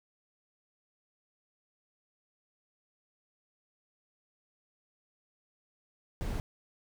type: noise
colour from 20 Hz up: brown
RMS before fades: -34 dBFS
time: 6.21-6.4 s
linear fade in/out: 0 ms
effects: none